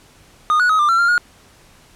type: tone with pitch steps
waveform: triangle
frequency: 1229 / 1464 / 1268 / 1193 / 1353 / 1392 / 1436 Hz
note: D#6 / F#6 / D#6 / D6 / E6 / F6 / F6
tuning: -22 / -19 / +32 / +27 / +45 / -6 / +48 cents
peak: -10 dBFS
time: 0.5-1.179 s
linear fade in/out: 0 ms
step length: 97 ms
effects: pink hiss -49 dBFS RMS until 1.95 s + low-pass 11000 Hz 12 dB/octave